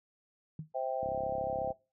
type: tone with exponential decay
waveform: sine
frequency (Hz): 155.56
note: D#3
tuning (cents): 0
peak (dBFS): -34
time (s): 0.59-0.72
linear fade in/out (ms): 2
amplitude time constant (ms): 27
type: chord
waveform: sine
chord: C major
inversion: none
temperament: just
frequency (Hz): 523.3 / 654.1 / 784.9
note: C5 / E5 / G5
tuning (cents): 0 / -14 / +2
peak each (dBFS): -36 / -36 / -36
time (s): 0.74-1.73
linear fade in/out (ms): 20
type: click train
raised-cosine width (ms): 3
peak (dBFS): -31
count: 24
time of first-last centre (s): 1.03-1.704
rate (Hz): 34.1
effects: noise-tail reverb RT60 0.3 s tail -22 dB re dry + high-pass 60 Hz 12 dB/octave